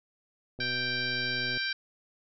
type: click train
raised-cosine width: 2 ms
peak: -29 dBFS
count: 123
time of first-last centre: 0.59-1.574 s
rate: 124 Hz
type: harmonic tone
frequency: 784 Hz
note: G5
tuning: in tune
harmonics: 2 / 3 / 4 / 5 / 6 / 7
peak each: -32 / -37 / -40 / -37 / -37 / -42 dBFS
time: 0.6-1.73 s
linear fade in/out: 5 ms
effects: none